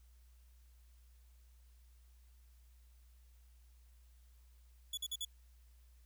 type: tone bursts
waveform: sawtooth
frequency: 3419 Hz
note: G#7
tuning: 50 cents sharp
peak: -35 dBFS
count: 4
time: 4.93-5.25 s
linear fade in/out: 5 ms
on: 44 ms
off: 48 ms
effects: added 60 Hz sine -60 dBFS peak until 6.05 s + white hiss -75 dBFS RMS until 6.05 s